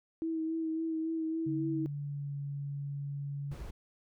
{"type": "tone with vibrato", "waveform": "sine", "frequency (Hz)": 322.5, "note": "E4", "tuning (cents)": -38, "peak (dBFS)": -31, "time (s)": [0.22, 1.86], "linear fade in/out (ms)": 0, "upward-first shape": "sine", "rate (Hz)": 3.6, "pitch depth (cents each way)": 22}
{"type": "tone with pitch glide", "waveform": "sine", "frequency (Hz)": [144, 141.61], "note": ["D3", "C#3"], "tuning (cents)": [-34, 37], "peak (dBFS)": -35, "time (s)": [1.46, 3.54], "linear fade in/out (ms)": 10, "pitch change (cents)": -29, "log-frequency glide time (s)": [1.99, 2.35]}
{"type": "noise", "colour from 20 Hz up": "brown", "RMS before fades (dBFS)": -42, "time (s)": [3.51, 3.71], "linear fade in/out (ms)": 10}
{"effects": []}